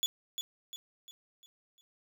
35% pulse tone with echo, 3433 Hz, A7, 43 cents flat, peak -25 dBFS, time 0.03-0.06 s, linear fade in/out 0 ms, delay 350 ms, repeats 5, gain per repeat -7 dB, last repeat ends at 1.81 s, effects none

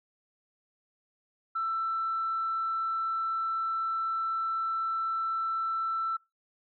sine tone, 1332 Hz, E6, 18 cents sharp, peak -27 dBFS, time 1.55-6.17 s, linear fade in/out 10 ms, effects noise-tail reverb RT60 0.2 s tail -22 dB re dry + tanh soft clip ceiling -23 dBFS

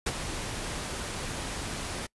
pink noise with ADSR envelope, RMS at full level -27 dBFS, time 0.06-2.07 s, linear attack 8 ms, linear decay 41 ms, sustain -8 dB, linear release 14 ms, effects noise-tail reverb RT60 0.1 s tail -24 dB re dry + resampled to 24000 Hz

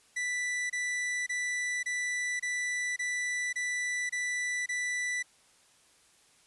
45% pulse tone bursts, 1975.5 Hz, B6, in tune, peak -30 dBFS, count 9, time 0.16-5.228 s, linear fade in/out 10 ms, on 540 ms, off 26 ms, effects white hiss -63 dBFS RMS until 6.46 s + resampled to 24000 Hz

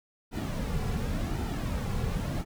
brown noise with flanger, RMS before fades -31 dBFS, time 0.31-2.45 s, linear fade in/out 50 ms, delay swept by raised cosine 1.8 to 3.3 ms, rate 0.9 Hz, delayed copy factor -0.55, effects none

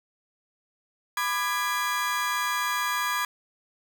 35% pulse chord, G# diminished, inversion first, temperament just, 996.7 / 1196.1 / 1661.2 Hz, B5 / D6 / G#6, +16 / +31 / 0 cents, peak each -28 dBFS, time 1.17-3.25 s, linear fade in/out 2 ms, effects none

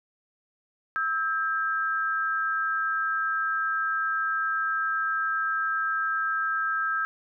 sine tone pair together, 1302.6 / 1595 Hz, E6 / G6, -21 / +30 cents, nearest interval major third, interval 351 cents, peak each -27 dBFS, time 0.96-7.05 s, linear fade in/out 0 ms, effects none

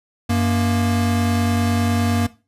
square tone pair together, 94.9 / 234.9 Hz, F#2 / A#3, +44 / +13 cents, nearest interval octave + major third, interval 1569 cents, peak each -20 dBFS, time 0.29-2.27 s, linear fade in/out 10 ms, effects noise-tail reverb RT60 0.3 s tail -17 dB re dry + resampled to 32000 Hz

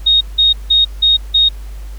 sine tone bursts, 3729 Hz, A#7, in tune, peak -7 dBFS, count 5, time 0.06-1.49 s, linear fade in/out 10 ms, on 150 ms, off 170 ms, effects added 50 Hz sine -25 dBFS peak until 1.98 s + pink hiss -44 dBFS RMS until 1.98 s

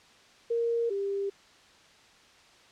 sine tone pair in turn, 466.2 / 397 Hz, A#4 / G4, 0 / +22 cents, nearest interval minor third, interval 278 cents, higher first, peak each -25 / -28 dBFS, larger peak first, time 0.5-0.9 / 0.9-1.3 s, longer neither, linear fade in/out 10 ms, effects white hiss -57 dBFS RMS until 2.71 s + low-pass 5000 Hz 12 dB/octave

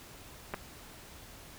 clicks, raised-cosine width 0.5 ms, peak -20 / -21 dBFS, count 2, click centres 0.538 / 0.543 s, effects pink hiss -51 dBFS RMS until 1.58 s

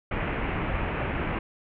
pink low-pass noise, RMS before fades -29 dBFS, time 0.11-1.39 s, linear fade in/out 5 ms, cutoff 2700 Hz, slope 48 dB/octave, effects none

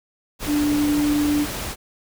sine tone in noise, 294.5 Hz, D4, 5 cents sharp, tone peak -17 dBFS, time 0.46-1.47 s, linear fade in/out 50 ms, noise pink, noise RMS -29 dBFS, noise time 0.39-1.76 s, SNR +9 dB, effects none

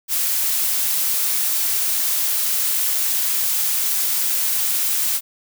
blue noise, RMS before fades -20 dBFS, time 0.08-5.21 s, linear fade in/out 50 ms, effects none

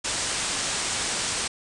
white low-pass noise, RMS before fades -28 dBFS, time 0.04-1.48 s, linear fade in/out 10 ms, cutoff 9300 Hz, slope 96 dB/octave, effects none

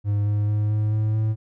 triangle tone with pitch steps, 102.7 / 103.95 / 105.22 / 106.51 / 107.81 / 109.12 Hz, G#2 / G#2 / G#2 / G#2 / A2 / A2, -19 / +2 / +23 / +44 / -35 / -14 cents, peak -17 dBFS, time 0.04-1.36 s, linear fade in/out 50 ms, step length 220 ms, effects none

